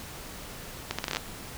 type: accelerating click train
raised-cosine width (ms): 0.2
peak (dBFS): -11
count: 9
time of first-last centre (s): 0.91-1.169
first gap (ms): 76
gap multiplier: 0.73
effects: pink hiss -42 dBFS RMS until 1.57 s